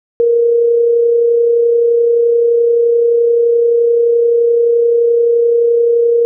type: tone with amplitude modulation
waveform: sine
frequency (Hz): 469.4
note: A#4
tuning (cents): +12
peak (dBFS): -6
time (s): 0.2-6.25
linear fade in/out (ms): 0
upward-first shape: sine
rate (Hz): 31.6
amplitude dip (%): 35
effects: none